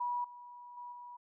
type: tone with level steps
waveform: sine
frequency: 972 Hz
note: B5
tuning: 28 cents flat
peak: -32 / -48 / -43 / -46 dBFS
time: 0-1.17 s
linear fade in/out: 10 ms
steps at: 0.24 / 0.77 / 0.92 s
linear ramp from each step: 5 ms
effects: none